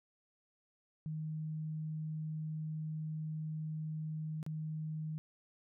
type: tone with dropouts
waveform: sine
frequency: 155.9 Hz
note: D#3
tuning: 4 cents sharp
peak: -37 dBFS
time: 1.06-5.18 s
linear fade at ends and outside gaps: 0 ms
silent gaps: 4.429-4.464 s
effects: none